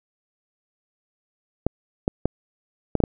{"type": "clicks", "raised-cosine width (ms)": 2, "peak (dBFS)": -6, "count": 6, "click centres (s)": [1.666, 2.079, 2.256, 2.953, 3.003, 3.038], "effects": []}